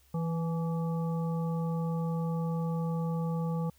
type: harmonic tone with a mistuned harmonic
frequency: 164.81 Hz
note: E3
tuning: in tune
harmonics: 1 / 3 / 5 / 7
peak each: -29 / -39 / -43 / -46 dBFS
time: 0.14-3.7 s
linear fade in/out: 5 ms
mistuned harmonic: 5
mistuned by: +41 cents
effects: added 68 Hz sine -63 dBFS peak until 3.78 s + white hiss -66 dBFS RMS until 3.78 s

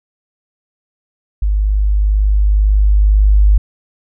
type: tone with level ramp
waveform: sine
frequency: 51 Hz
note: G#1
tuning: 31 cents flat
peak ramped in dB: -11 to -5 dBFS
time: 1.42-3.58 s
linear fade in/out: 5 ms
effects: none

